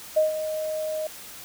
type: tone with ADSR envelope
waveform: sine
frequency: 622.3 Hz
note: D#5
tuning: in tune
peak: -15 dBFS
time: 0.16-1.07 s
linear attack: 13 ms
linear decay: 140 ms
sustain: -11 dB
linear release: 3 ms
effects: white hiss -42 dBFS RMS until 1.44 s